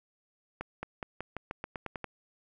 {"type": "accelerating click train", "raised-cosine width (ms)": 0.5, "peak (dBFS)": -21, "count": 11, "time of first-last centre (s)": [0.61, 2.043], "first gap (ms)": 220, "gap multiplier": 0.9, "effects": []}